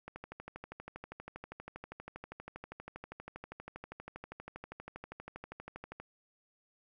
click train, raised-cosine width 0.5 ms, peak -29 dBFS, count 75, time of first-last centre 0.08-6 s, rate 12.5 Hz, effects none

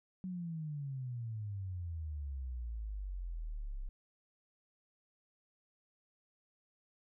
sine exponential sweep, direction down, 188.4 to 32 Hz, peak -38 dBFS, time 0.24-3.89 s, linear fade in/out 0 ms, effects none

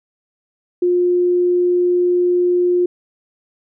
sine tone, 355.6 Hz, F4, 31 cents sharp, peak -12 dBFS, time 0.82-2.86 s, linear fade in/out 5 ms, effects none

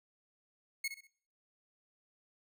sawtooth tone with echo, 2179 Hz, C#7, 30 cents flat, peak -30 dBFS, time 0.84-0.88 s, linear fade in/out 5 ms, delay 64 ms, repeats 3, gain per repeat -9 dB, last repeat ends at 1.072 s, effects noise-tail reverb RT60 0.5 s tail -20 dB re dry

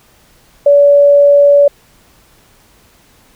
sine tone, 572 Hz, D5, 46 cents flat, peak -3 dBFS, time 0.66-1.68 s, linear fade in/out 5 ms, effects pink hiss -48 dBFS RMS until 3.35 s

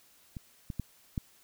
clicks, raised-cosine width 5 ms, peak -27 / -24 / -20 / -19 dBFS, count 4, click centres 0.368 / 0.702 / 0.797 / 1.178 s, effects white hiss -62 dBFS RMS until 1.43 s

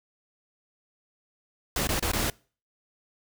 pink noise with dropouts, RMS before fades -27 dBFS, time 1.76-2.3 s, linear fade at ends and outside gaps 2 ms, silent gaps 1.872-1.89 / 1.996-2.025 / 2.117-2.133 s, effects noise-tail reverb RT60 0.4 s tail -25 dB re dry

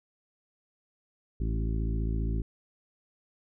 harmonic tone with a mistuned harmonic, 55 Hz, A1, in tune, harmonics 1 / 2 / 3 / 4 / 5 / 6 / 7, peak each -28 / -34 / -38 / -40 / -42 / -44 / -45 dBFS, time 1.4-2.42 s, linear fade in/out 5 ms, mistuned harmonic 6, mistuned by -15 cents, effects none

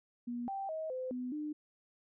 sine tone with pitch steps, 240.7 / 782 / 634 / 513 / 250.3 / 301.1 Hz, B3 / G5 / D#5 / C5 / B3 / D4, -44 / -4 / +32 / -34 / +23 / +43 cents, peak -36 dBFS, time 0.27-1.53 s, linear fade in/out 10 ms, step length 210 ms, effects none

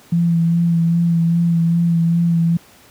sine tone with vibrato, 168.5 Hz, E3, 38 cents sharp, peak -12 dBFS, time 0.12-2.57 s, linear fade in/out 5 ms, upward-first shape sine, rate 2.5 Hz, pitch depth 22 cents each way, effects pink hiss -47 dBFS RMS until 2.9 s + high-pass 80 Hz 12 dB/octave

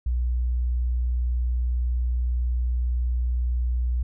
sine tone, 60.9 Hz, B1, 24 cents flat, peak -21 dBFS, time 0.06-4.03 s, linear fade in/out 5 ms, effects none

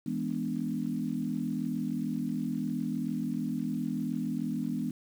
sine chord, E dominant seventh, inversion none, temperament equal, 164.81 / 207.7 / 246.9 / 293.7 Hz, E3 / G#3 / B3 / D4, 0 / 0 / 0 / 0 cents, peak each -37 / -35 / -33 / -37 dBFS, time 0.06-4.91 s, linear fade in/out 5 ms, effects 9-bit

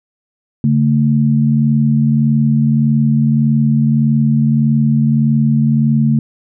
sine tone pair together, 142.03 / 223.7 Hz, C#3 / A3, +42 / +29 cents, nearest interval minor sixth, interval 787 cents, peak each -12 dBFS, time 0.64-6.19 s, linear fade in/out 2 ms, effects none

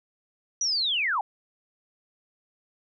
sine linear sweep, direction down, 5950 to 748 Hz, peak -23 dBFS, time 0.61-1.21 s, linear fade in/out 2 ms, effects none

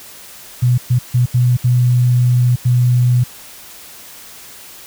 sine tone bursts at uneven times, 123.5 Hz, B2, in tune, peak -9 dBFS, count 6, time 0.62-0.78 / 0.9-0.99 / 1.14-1.26 / 1.34-1.57 / 1.64-2.56 / 2.65-3.24 s, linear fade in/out 10 ms, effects white hiss -37 dBFS RMS until 4.86 s

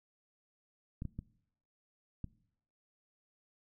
clicks, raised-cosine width 5 ms, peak -27 dBFS, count 4, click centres 1.021 / 1.053 / 1.19 / 2.243 s, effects noise-tail reverb RT60 0.7 s tail -21 dB re dry

